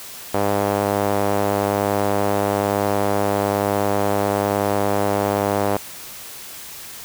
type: tone with band-pass filter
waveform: sawtooth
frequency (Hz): 101.1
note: G#2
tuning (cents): -46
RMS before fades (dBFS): -20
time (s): 0.34-5.77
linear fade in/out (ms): 5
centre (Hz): 660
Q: 1.4
effects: white hiss -36 dBFS RMS until 7.04 s